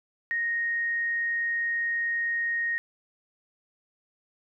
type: tone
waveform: sine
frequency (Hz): 1864.7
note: A#6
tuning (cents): 0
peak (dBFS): -25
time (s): 0.31-2.78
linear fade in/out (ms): 0
effects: none